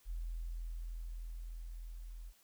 sine tone with level ramp, 41.66 Hz, E1, 19 cents sharp, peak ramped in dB -37 to -45 dBFS, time 0.05-2.33 s, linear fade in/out 50 ms, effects white hiss -68 dBFS RMS until 2.43 s

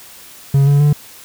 triangle tone with pitch steps, 138.59 / 142.65 / 146.83 Hz, C#3 / C#3 / D3, 0 / +50 / 0 cents, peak -6 dBFS, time 0.54-0.93 s, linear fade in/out 5 ms, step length 130 ms, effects white hiss -39 dBFS RMS until 1.24 s

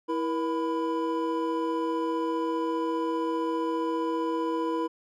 triangle tone cluster, 327.3 / 476.8 / 997 Hz, E4 / A#4 / B5, -12 / +39 / +16 cents, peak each -27 / -29 / -30 dBFS, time 0.08-4.88 s, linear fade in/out 20 ms, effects none

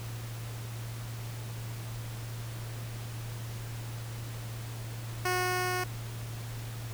10% pulse tone with level ramp, 364.3 Hz, F#4, 27 cents flat, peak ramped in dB -19 to -22 dBFS, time 5.25-5.84 s, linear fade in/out 5 ms, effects added 115 Hz sine -37 dBFS peak until 6.93 s + pink hiss -46 dBFS RMS until 6.93 s

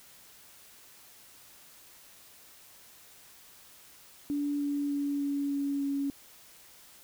sine tone with pitch steps, 288.4 / 286.6 / 284.8 / 283 / 281.2 / 279.4 Hz, D4 / D4 / C#4 / C#4 / C#4 / C#4, -31 / -42 / +47 / +36 / +25 / +14 cents, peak -28 dBFS, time 4.3-6.1 s, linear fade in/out 0 ms, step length 300 ms, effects white hiss -55 dBFS RMS until 7.03 s

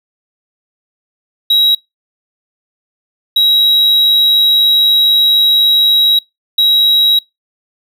triangle tone bursts at uneven times, 3851 Hz, B7, 44 cents flat, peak -5 dBFS, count 3, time 1.5-1.75 / 3.36-6.19 / 6.58-7.19 s, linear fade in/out 5 ms, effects noise-tail reverb RT60 0.2 s tail -25 dB re dry

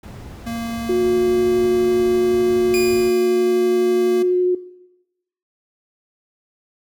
brown noise, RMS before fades -32 dBFS, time 0.03-3.1 s, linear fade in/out 5 ms
square tone, 230.9 Hz, A#3, 16 cents flat, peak -24 dBFS, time 0.46-4.23 s, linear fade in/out 10 ms
sine tone with vibrato, 361.9 Hz, F#4, 38 cents flat, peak -15 dBFS, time 0.89-4.55 s, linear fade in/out 5 ms, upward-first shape sine, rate 12 Hz, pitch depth 9 cents each way
sawtooth tone with exponential decay, 2448 Hz, D#7, 29 cents flat, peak -18 dBFS, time 2.74-4.08 s, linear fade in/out 0 ms, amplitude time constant 290 ms
effects noise-tail reverb RT60 0.9 s tail -17 dB re dry + high-pass 60 Hz 12 dB/octave

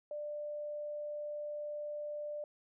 sine tone, 593 Hz, D5, 17 cents sharp, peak -38 dBFS, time 0.11-2.44 s, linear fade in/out 2 ms, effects none

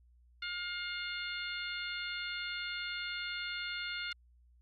harmonic tone, 710 Hz, F5, 28 cents sharp, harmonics 2 / 3 / 4 / 5 / 6, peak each -41 / -42 / -44 / -45 / -46 dBFS, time 0.42-4.13 s, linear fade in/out 5 ms, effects added 60 Hz sine -61 dBFS peak until 4.61 s + AAC 64 kbps

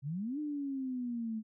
sine exponential two-way sweep, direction up then down, 130.81 to 304.2 to 215.6 Hz, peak -34 dBFS, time 0.02-1.43 s, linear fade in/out 50 ms, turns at 0.39 s, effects none

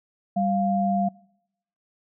sine tone pair together, 196.01 / 698.5 Hz, G3 / F5, 0 / 0 cents, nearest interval octave + minor seventh, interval 2200 cents, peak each -23 dBFS, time 0.36-1.09 s, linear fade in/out 10 ms, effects noise-tail reverb RT60 0.8 s tail -24 dB re dry

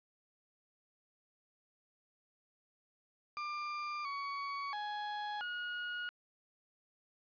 35% pulse tone with pitch steps, 1192 / 1123 / 835 / 1445 Hz, D6 / C#6 / G#5 / F#6, +25 / +22 / +9 / -41 cents, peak -36 dBFS, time 3.37-6.09 s, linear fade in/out 0 ms, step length 680 ms, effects resampled to 11025 Hz + 11-bit

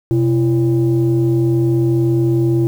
sine tone pair together, 126.54 / 337.6 Hz, B2 / E4, +43 / +41 cents, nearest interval octave + perfect fourth, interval 1698 cents, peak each -13 dBFS, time 0.11-2.67 s, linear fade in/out 0 ms, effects tanh soft clip ceiling -7 dBFS + 7-bit

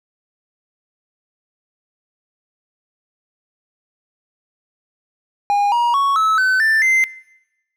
triangle tone with pitch steps, 814 / 951.4 / 1112 / 1299.6 / 1519 / 1775.3 / 2075 Hz, G#5 / A#5 / C#6 / E6 / F#6 / A6 / C7, -35 / +35 / +5 / -25 / +45 / +15 / -15 cents, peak -11 dBFS, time 5.5-7.04 s, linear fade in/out 0 ms, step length 220 ms, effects noise-tail reverb RT60 1.0 s tail -22 dB re dry

